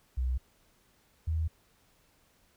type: tone pair in turn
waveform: sine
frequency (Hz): 63.2 / 80.09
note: B1 / E2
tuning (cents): +41 / -49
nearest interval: major third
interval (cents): 410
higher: second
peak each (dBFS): -27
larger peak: neither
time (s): 0.17-0.38 / 1.27-1.48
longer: neither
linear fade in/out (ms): 10
effects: pink hiss -67 dBFS RMS until 2.56 s